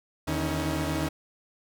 sawtooth tone cluster, 80.6 / 152.7 / 278.3 / 319 Hz, E2 / D#3 / C#4 / D#4, -38 / -32 / +7 / +43 cents, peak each -29 / -28 / -29 / -28 dBFS, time 0.27-1.09 s, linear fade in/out 10 ms, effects none

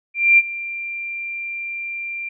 sine tone with ADSR envelope, 2374 Hz, D7, 18 cents sharp, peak -7 dBFS, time 0.14-2.29 s, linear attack 240 ms, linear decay 37 ms, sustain -18 dB, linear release 7 ms, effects none

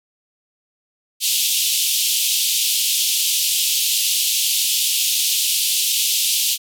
pink band-pass noise, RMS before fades -19 dBFS, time 1.2-6.58 s, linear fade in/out 50 ms, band 2800 to 16000 Hz, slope 48 dB/octave, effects none

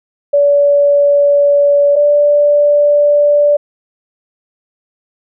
sine tone pair in turn, 573 / 584 Hz, D5 / D5, -43 / -10 cents, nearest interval unison, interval 33 cents, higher second, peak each -6 dBFS, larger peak neither, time 0.33-1.96 / 1.96-3.57 s, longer first, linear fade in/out 10 ms, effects none

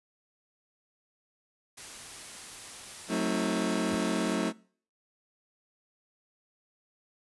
white noise, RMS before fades -44 dBFS, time 1.77-4.36 s, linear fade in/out 10 ms
30% pulse chord, F# diminished seventh, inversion none, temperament just, 185 / 222 / 266.4 / 319.7 Hz, F#3 / A3 / C4 / Eb4, 0 / +16 / +31 / +47 cents, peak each -30 / -30 / -32 / -30 dBFS, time 3.08-4.53 s, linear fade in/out 50 ms
sine tone with exponential growth, 97.1 Hz, G2, 16 cents flat, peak -36 dBFS, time 3.85-3.95 s, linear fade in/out 5 ms, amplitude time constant 21 ms
effects noise-tail reverb RT60 0.5 s tail -23 dB re dry + resampled to 24000 Hz

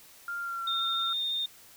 sine tone with pitch glide, 1396.9 to 1355.6 Hz, F6 to E6, 0 to +48 cents, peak -32 dBFS, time 0.28-1.13 s, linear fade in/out 2 ms, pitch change -52 cents, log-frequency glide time 0.4-0.66 s
sine tone with vibrato, 3651 Hz, A#7, 37 cents flat, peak -28 dBFS, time 0.67-1.46 s, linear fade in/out 5 ms, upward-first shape triangle, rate 14 Hz, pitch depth 15 cents each way
effects white hiss -54 dBFS RMS until 1.76 s

